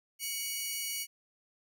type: tone pair together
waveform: 10% pulse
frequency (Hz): 2246 / 2916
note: C#7 / F#7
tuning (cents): +22 / -26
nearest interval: perfect fourth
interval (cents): 452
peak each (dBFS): -28 / -29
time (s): 0.19-1.07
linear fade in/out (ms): 50
effects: none